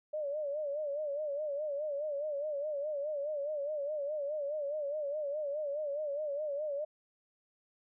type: tone with vibrato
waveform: sine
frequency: 587.3 Hz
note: D5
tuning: in tune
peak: -33 dBFS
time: 0.13-6.85 s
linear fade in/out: 10 ms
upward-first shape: sine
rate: 4.8 Hz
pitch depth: 93 cents each way
effects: none